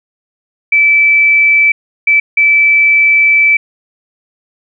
sine tone bursts at uneven times, 2315 Hz, D7, 25 cents flat, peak -5 dBFS, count 3, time 0.72-1.72 / 2.07-2.2 / 2.37-3.57 s, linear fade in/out 5 ms, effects none

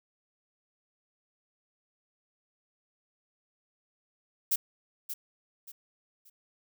violet noise with echo, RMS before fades -26 dBFS, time 4.51-4.56 s, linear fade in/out 10 ms, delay 580 ms, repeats 3, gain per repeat -10 dB, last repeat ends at 6.3 s, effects none

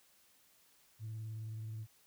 sine tone with vibrato, 110 Hz, A2, in tune, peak -39 dBFS, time 0.99-1.87 s, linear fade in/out 50 ms, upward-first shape square, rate 19 Hz, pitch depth 24 cents each way, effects tanh soft clip ceiling -38 dBFS + white hiss -68 dBFS RMS until 2.06 s

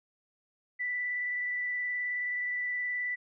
sine tone with vibrato, 1975.5 Hz, B6, in tune, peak -30 dBFS, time 0.79-3.16 s, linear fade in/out 20 ms, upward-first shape triangle, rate 19 Hz, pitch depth 15 cents each way, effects none

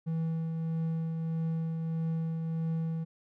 triangle tone with tremolo, 162.7 Hz, E3, 22 cents flat, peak -26 dBFS, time 0.06-3.05 s, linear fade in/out 20 ms, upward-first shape triangle, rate 1.6 Hz, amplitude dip 35%, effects none

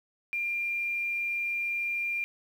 sine tone with quantisation, 2391 Hz, D7, 30 cents sharp, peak -28 dBFS, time 0.33-2.24 s, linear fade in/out 0 ms, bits 9, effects none

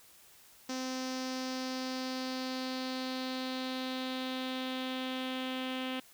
sawtooth tone with low-pass filter sweep, 258.4 Hz, C4, 21 cents flat, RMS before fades -37 dBFS, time 0.69-6 s, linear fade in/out 5 ms, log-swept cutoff 5700 to 3100 Hz, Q 3.8, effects white hiss -59 dBFS RMS until 6.13 s

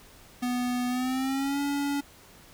square tone with pitch glide, 246.9 to 283.6 Hz, B3 to C#4, 0 to +40 cents, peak -27 dBFS, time 0.42-2.01 s, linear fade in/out 10 ms, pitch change +240 cents, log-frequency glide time 0.88-1.6 s, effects pink hiss -53 dBFS RMS until 2.53 s

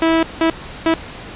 sawtooth tone bursts at uneven times, 326.5 Hz, E4, 17 cents flat, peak -8 dBFS, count 3, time 0.02-0.23 / 0.41-0.5 / 0.86-0.94 s, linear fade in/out 2 ms, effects pink hiss -33 dBFS RMS until 1.35 s + resampled to 8000 Hz

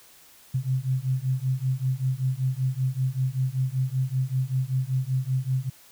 sine beating tone pair, 127.9 / 133.1 Hz, C3 / C3, -39 / +30 cents, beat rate 5.2 Hz, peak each -26 dBFS, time 0.54-5.7 s, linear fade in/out 10 ms, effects white hiss -53 dBFS RMS until 5.91 s

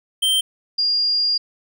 square / sine tone pair in turn, 3136 / 4819 Hz, G7 / D8, 0 / +44 cents, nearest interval perfect fifth, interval 744 cents, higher second, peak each -16 / -16 dBFS, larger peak neither, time 0.22-0.41 / 0.78-1.38 s, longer second, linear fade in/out 10 ms, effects none

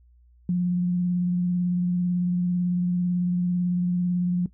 sine tone with vibrato, 177.8 Hz, F3, 31 cents sharp, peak -20 dBFS, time 0.49-4.46 s, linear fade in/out 2 ms, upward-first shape sine, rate 18 Hz, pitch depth 17 cents each way, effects noise-tail reverb RT60 0.1 s tail -17 dB re dry + added 60 Hz sine -53 dBFS peak until 4.53 s

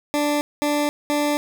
20% pulse tone bursts, 293.7 Hz, D4, in tune, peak -14 dBFS, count 3, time 0.14-1.37 s, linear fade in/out 0 ms, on 270 ms, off 210 ms, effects none

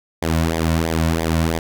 sawtooth tone with flanger, 81.5 Hz, E2, 19 cents flat, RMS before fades -19 dBFS, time 0.22-1.59 s, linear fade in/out 5 ms, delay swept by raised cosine 0.71 to 2.51 ms, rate 3 Hz, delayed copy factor -0.8, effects none

